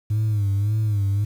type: tone with vibrato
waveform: sine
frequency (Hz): 103.83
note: G#2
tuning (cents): 0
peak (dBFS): -16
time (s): 0.1-1.25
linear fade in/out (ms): 10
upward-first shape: sine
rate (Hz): 1.8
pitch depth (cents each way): 90
effects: tanh soft clip ceiling -17 dBFS + 8-bit